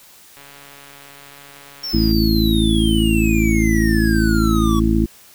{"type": "click train", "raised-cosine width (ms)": 0.3, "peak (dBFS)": -26, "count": 247, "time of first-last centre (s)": [0.37, 2.115], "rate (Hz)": 141}
{"type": "exponential sweep", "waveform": "square", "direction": "down", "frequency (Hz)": [5520, 1117], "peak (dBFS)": -24, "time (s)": [1.83, 4.8], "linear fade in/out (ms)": 10}
{"type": "harmonic tone", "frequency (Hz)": 55, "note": "A1", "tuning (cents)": 0, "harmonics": [1, 2, 3, 4, 5, 6], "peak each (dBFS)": [-18, -23, -24, -18, -24, -19], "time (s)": [1.93, 5.06], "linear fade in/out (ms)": 10}
{"effects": ["white hiss -46 dBFS RMS until 5.34 s"]}